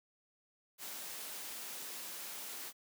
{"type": "high-pass noise", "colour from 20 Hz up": "white", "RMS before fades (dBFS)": -45, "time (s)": [0.78, 2.73], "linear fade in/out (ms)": 50, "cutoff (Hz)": 210, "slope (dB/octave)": 12, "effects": []}